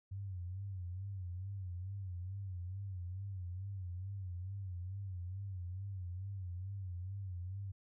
sine tone with vibrato, 93.7 Hz, F#2, 22 cents sharp, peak -40 dBFS, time 0.11-7.72 s, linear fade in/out 10 ms, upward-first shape sine, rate 2.3 Hz, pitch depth 110 cents each way, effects none

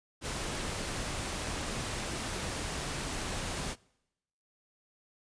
pink noise, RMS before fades -36 dBFS, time 0.21-3.76 s, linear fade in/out 50 ms, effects noise-tail reverb RT60 0.9 s tail -25 dB re dry + resampled to 22050 Hz

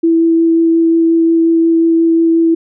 sine tone with vibrato, 330.1 Hz, E4, 2 cents sharp, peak -7 dBFS, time 0.03-2.55 s, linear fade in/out 10 ms, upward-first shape sine, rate 5.6 Hz, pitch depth 8 cents each way, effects none

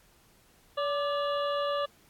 harmonic tone with a mistuned harmonic, 572 Hz, D5, 46 cents flat, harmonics 1 / 2 / 3 / 5 / 6 / 7, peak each -29 / -32 / -42 / -41 / -43 / -47 dBFS, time 0.77-1.86 s, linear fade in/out 10 ms, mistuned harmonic 2, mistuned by +53 cents, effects pink hiss -62 dBFS RMS until 2.09 s + AAC 64 kbps

